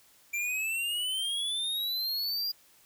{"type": "exponential sweep", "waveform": "square", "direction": "up", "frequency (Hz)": [2349, 4855], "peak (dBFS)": -30, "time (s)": [0.33, 2.52], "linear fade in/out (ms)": 10, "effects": ["white hiss -61 dBFS RMS until 2.85 s"]}